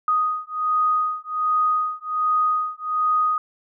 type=beating tone pair; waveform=sine; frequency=1244.5 / 1245.8 Hz; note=D#6 / D#6; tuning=0 / +2 cents; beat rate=1.3 Hz; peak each=-22 dBFS; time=0.08-3.38 s; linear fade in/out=2 ms; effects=none